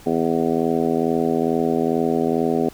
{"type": "harmonic tone", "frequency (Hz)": 82.3, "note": "E2", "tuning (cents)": -2, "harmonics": [2, 3, 4, 5, 6, 7, 8, 9], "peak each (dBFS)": [-29, -22, -25, -22, -29, -31, -30, -28], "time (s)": [0.06, 2.69], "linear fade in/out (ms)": 5, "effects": ["pink hiss -46 dBFS RMS until 2.73 s"]}